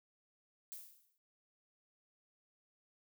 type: noise with exponential decay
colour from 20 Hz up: violet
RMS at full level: -45 dBFS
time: 0.72-1.18 s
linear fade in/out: 0 ms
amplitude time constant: 99 ms
effects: none